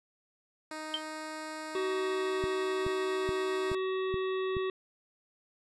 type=tone with pitch glide; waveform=10% pulse; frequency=311 to 313.2 Hz; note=D#4 to D#4; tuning=-1 to +11 cents; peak=-30 dBFS; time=0.71-3.75 s; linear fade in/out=2 ms; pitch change=+12 cents; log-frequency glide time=0.9-3.29 s
type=tone with exponential decay; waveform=sine; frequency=3136 Hz; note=G7; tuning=in tune; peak=-25 dBFS; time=0.94-1.03 s; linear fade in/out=1 ms; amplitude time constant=18 ms
type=harmonic tone; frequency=377.3 Hz; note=F#4; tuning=34 cents sharp; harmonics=1 / 3 / 5 / 7 / 9 / 10; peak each=-30 / -40 / -44 / -47 / -49 / -50 dBFS; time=1.75-4.7 s; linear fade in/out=2 ms
type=click train; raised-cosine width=5 ms; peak=-25 dBFS; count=6; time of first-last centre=2.44-4.568 s; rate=2.35 Hz
effects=resampled to 24000 Hz